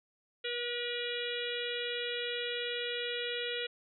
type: harmonic tone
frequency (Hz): 481.4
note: B4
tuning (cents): -44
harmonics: 1 / 3 / 4 / 5 / 6 / 7 / 8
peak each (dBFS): -38 / -43 / -43 / -43 / -41 / -41 / -44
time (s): 0.44-3.67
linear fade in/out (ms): 10
effects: none